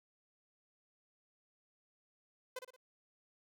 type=tone with echo; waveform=sawtooth; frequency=509 Hz; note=C5; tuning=48 cents flat; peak=-36 dBFS; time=2.56-2.59 s; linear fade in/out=5 ms; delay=58 ms; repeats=3; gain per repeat=-7 dB; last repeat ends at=2.764 s; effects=none